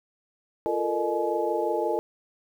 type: tone cluster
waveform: sine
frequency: 345.4 / 441 / 466.7 / 611 / 847 Hz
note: F4 / A4 / A#4 / D#5 / G#5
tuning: -19 / +4 / +2 / -32 / +34 cents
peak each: -30 dBFS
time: 0.66-1.99 s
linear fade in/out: 0 ms
effects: 9-bit